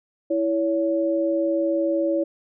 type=tone pair together; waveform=sine; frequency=329.6 / 563.3 Hz; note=E4 / C#5; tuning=0 / +28 cents; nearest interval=major sixth; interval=928 cents; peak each=-22 dBFS; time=0.3-2.24 s; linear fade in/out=10 ms; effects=none